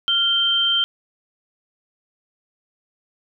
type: tone pair together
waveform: sine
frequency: 1396.9 / 3136 Hz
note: F6 / G7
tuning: 0 / 0 cents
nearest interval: octave + major second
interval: 1400 cents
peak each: -26 / -16 dBFS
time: 0.08-0.84 s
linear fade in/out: 0 ms
effects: none